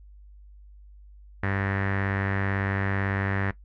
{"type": "tone with low-pass filter", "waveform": "sawtooth", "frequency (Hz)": 98, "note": "G2", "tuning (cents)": 0, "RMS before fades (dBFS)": -27, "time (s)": [1.43, 3.51], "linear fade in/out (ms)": 5, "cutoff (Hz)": 1800, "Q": 5.2, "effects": ["noise-tail reverb RT60 0.1 s tail -17 dB re dry", "added 50 Hz sine -46 dBFS peak until 3.64 s"]}